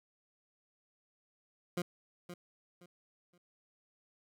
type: tone with echo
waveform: 20% pulse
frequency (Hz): 176.1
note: F3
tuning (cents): +15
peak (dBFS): -28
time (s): 1.77-1.82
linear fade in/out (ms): 5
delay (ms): 520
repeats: 3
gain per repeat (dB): -11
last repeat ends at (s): 3.38
effects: none